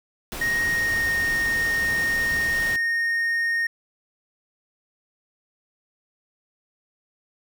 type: noise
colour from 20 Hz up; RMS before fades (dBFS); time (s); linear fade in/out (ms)
pink; -33; 0.32-2.76; 0
type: tone with pitch glide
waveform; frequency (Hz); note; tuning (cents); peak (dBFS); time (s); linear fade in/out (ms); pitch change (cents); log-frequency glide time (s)
triangle; 1867 to 1848.8; A#6 to A#6; +2 to -15; -19; 0.41-3.67; 5; -17; 0.67-1.07
effects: none